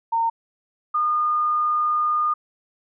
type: tone pair in turn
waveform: sine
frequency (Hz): 916 / 1219.2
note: A#5 / D#6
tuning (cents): -31 / -36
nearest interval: perfect fourth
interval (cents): 495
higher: second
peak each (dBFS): -18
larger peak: neither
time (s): 0.12-0.3 / 0.94-2.34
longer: second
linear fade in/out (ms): 10
effects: none